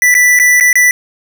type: tone with dropouts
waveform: square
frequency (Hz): 1975.5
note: B6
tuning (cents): 0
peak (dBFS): -6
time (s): 0.02-0.91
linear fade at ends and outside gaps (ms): 1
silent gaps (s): 0.142-0.15 / 0.39-0.398 / 0.6-0.608 / 0.729-0.755
effects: none